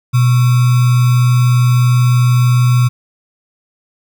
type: tone with sample-and-hold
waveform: sine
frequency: 123.47 Hz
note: B2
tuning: in tune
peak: -7 dBFS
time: 0.13-2.89 s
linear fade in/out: 20 ms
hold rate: 1225 Hz
effects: none